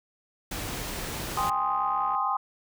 pink noise, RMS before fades -34 dBFS, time 0.51-1.5 s, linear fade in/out 5 ms
click train, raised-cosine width 0.5 ms, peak -30 dBFS, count 63, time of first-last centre 1.26-2.15 s, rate 69.7 Hz
sine chord, Ab major seventh, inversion third, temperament equal, 784 / 830.6 / 1046.5 / 1244.5 Hz, G5 / Ab5 / C6 / Eb6, 0 / 0 / 0 / 0 cents, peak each -31 / -32 / -28 / -29 dBFS, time 1.37-2.37 s, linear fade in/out 5 ms
effects none

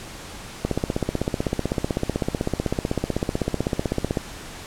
click train, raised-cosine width 2 ms, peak -8 dBFS, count 57, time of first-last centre 0.65-4.172 s, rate 15.9 Hz, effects pink hiss -38 dBFS RMS until 4.66 s + low-pass 10000 Hz 12 dB/octave

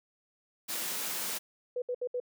white high-pass noise, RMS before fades -35 dBFS, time 0.68-1.39 s, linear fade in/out 20 ms, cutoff 160 Hz, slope 96 dB/octave
sine tone bursts, 493.9 Hz, B4, in tune, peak -30 dBFS, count 4, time 1.76-2.201 s, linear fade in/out 5 ms, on 60 ms, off 67 ms
effects none

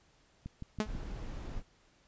click train, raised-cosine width 5 ms, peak -29 dBFS, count 4, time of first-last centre 0.46-0.951 s, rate 6.11 Hz
sawtooth tone with exponential decay, 213.8 Hz, A3, 49 cents flat, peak -22 dBFS, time 0.8-0.91 s, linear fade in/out 0 ms, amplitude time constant 23 ms
brown noise, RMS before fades -40 dBFS, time 0.84-1.63 s, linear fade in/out 50 ms
effects pink hiss -67 dBFS RMS until 2.07 s + resampled to 16000 Hz

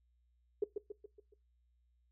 sine tone with echo, 415.3 Hz, G#4, in tune, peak -28 dBFS, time 0.62-0.64 s, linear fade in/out 5 ms, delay 140 ms, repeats 5, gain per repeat -6 dB, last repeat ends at 1.34 s, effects noise-tail reverb RT60 0.2 s tail -19 dB re dry + added 60 Hz sine -70 dBFS peak until 2.11 s

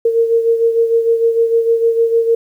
sine beating tone pair, 458.6 / 465.2 Hz, A#4 / A#4, -28 / -4 cents, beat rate 6.6 Hz, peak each -11 / -18 dBFS, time 0.05-2.35 s, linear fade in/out 5 ms, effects 8-bit

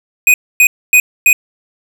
square tone bursts, 2492 Hz, D#7, 2 cents sharp, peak -5 dBFS, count 4, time 0.27-1.33 s, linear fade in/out 2 ms, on 70 ms, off 260 ms, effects none

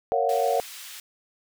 sine chord, Gb major seventh, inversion first, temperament just, 462.5 / 555 / 693.7 / 740 Hz, Bb4 / Db5 / F5 / Gb5, -14 / +2 / -12 / 0 cents, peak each -26 dBFS, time 0.12-0.6 s, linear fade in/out 0 ms
pink high-pass noise, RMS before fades -41 dBFS, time 0.29-1 s, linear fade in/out 2 ms, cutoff 2300 Hz, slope 12 dB/octave
effects none

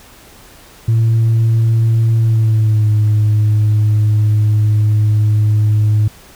sine tone with pitch glide, 113.4 to 106.42 Hz, A#2 to G#2, -47 to +43 cents, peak -7 dBFS, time 0.88-6.08 s, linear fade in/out 5 ms, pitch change -110 cents, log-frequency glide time 2.2-2.9 s, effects tanh soft clip ceiling -7 dBFS + pink hiss -41 dBFS RMS until 6.35 s

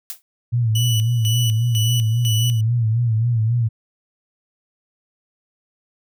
blue noise with exponential decay, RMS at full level -26 dBFS, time 0.1-0.22 s, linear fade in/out 0 ms, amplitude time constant 25 ms
sine tone with vibrato, 115 Hz, A#2, 23 cents flat, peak -15 dBFS, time 0.52-3.69 s, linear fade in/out 20 ms, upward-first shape sine, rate 3.7 Hz, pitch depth 92 cents each way
sawtooth tone with tremolo, 2960 Hz, F#7, in tune, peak -19 dBFS, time 0.75-2.61 s, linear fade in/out 5 ms, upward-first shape square, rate 2 Hz, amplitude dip 80%
effects none

